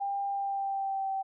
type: tone with pitch glide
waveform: sine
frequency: 797 to 774.3 Hz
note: G5 to G5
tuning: +28 to -22 cents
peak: -29 dBFS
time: 0-1.23 s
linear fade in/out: 20 ms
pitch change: -50 cents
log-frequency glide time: 0.29-1.11 s
effects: none